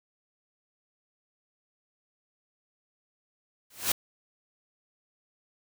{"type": "noise with exponential growth", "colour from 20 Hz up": "white", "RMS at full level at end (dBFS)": -21, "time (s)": [3.7, 3.92], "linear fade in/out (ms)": 5, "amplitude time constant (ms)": 47, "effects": []}